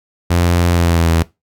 sawtooth tone with pitch glide, 86.8 to 82.59 Hz, F2 to E2, -10 to +4 cents, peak -7 dBFS, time 0.3-1.23 s, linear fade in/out 10 ms, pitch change -86 cents, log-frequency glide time 0.72-1.11 s, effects noise-tail reverb RT60 0.2 s tail -19 dB re dry

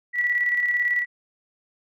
sine tone with tremolo, 1949 Hz, B6, 23 cents flat, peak -18 dBFS, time 0.13-1.06 s, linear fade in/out 50 ms, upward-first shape square, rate 18 Hz, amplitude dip 40%, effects none

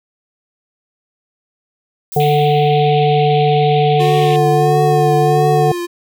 violet noise with exponential decay, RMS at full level -27 dBFS, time 2.12-2.95 s, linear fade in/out 1 ms, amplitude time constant 180 ms
harmonic tone, 147.8 Hz, D3, 11 cents sharp, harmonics 1 / 3 / 5, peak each -14 / -14 / -14 dBFS, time 2.16-5.72 s, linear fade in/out 5 ms
white band-pass noise, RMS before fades -28 dBFS, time 2.2-4.36 s, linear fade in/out 0 ms, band 2100 to 3900 Hz, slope 96 dB/octave
square tone with vibrato, 358.5 Hz, F4, 45 cents sharp, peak -20 dBFS, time 3.99-5.87 s, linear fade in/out 20 ms, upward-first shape triangle, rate 1.5 Hz, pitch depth 59 cents each way
effects none

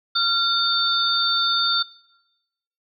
sine tone cluster, 1379 / 3615 / 4501 Hz, F6 / A7 / C#8, -22 / +46 / +26 cents, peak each -22 dBFS, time 0.15-1.83 s, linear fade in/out 10 ms, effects noise-tail reverb RT60 1.0 s tail -23 dB re dry

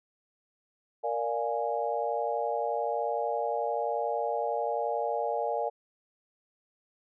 sine chord, Bb dominant seventh, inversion none, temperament equal, 466.2 / 587.3 / 698.5 / 830.6 Hz, Bb4 / D5 / F5 / Ab5, 0 / 0 / 0 / 0 cents, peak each -33 dBFS, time 1.03-5.7 s, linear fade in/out 20 ms, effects none

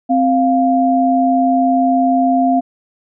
sine tone pair together, 261.6 / 698.5 Hz, C4 / F5, 0 / 0 cents, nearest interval octave + perfect fourth, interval 1700 cents, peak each -13 dBFS, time 0.09-2.61 s, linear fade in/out 20 ms, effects none

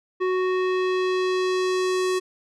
square tone with low-pass filter sweep, 370 Hz, F#4, in tune, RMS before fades -23 dBFS, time 0.2-2.2 s, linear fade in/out 20 ms, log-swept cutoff 1900 to 8900 Hz, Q 1, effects none

